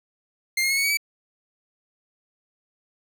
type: tone with pitch steps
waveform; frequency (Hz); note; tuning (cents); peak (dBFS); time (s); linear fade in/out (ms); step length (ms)
sawtooth; 2107 / 2144 / 2181 / 2219 / 2258 / 2298; C7 / C7 / C#7 / C#7 / C#7 / D7; +12 / +42 / -29 / +1 / +31 / -38; -17; 0.57-0.972; 5; 67
effects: 9-bit